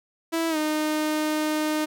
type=tone with pitch glide; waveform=sawtooth; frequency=329 to 307 Hz; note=E4 to D#4; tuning=-3 to -23 cents; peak=-19 dBFS; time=0.32-1.86 s; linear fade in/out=20 ms; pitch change=-120 cents; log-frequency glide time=0.49-0.57 s; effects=none